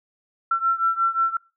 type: beating tone pair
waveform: sine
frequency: 1348 / 1353.6 Hz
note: E6 / E6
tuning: +38 / +45 cents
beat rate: 5.6 Hz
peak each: -21 / -23 dBFS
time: 0.51-1.37 s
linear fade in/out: 5 ms
effects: noise-tail reverb RT60 0.3 s tail -24 dB re dry